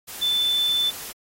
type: tone in noise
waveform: sine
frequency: 3520 Hz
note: A7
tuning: in tune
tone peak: -19 dBFS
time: 0.21-0.91 s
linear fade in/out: 20 ms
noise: white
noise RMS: -36 dBFS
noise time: 0.07-1.13 s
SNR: +14 dB
effects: AAC 48 kbps